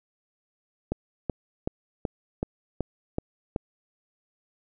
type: click train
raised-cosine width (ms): 2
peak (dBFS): -13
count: 8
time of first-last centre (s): 0.92-3.562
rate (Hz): 2.65
effects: none